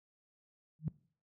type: tone with exponential growth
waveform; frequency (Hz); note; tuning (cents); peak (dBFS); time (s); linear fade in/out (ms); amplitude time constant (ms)
sine; 155.56; D#3; 0; -27; 0.79-0.88; 0; 19
effects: noise-tail reverb RT60 0.5 s tail -21 dB re dry + high-pass 60 Hz 12 dB/octave